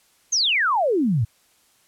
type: exponential sweep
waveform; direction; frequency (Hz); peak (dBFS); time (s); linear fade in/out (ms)
sine; down; 6645 to 100; -17; 0.32-1.25; 10
effects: white hiss -60 dBFS RMS until 1.87 s + low-pass 12000 Hz 12 dB/octave